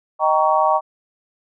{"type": "chord", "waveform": "sine", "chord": "Eb dominant seventh", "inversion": "none", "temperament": "just", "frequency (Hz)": [622.3, 777.8, 933.4, 1120.1], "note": ["Eb5", "G5", "Bb5", "Db6"], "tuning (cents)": [0, -14, 2, 18], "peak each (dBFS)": -19, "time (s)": [0.19, 0.81], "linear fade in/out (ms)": 50, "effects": []}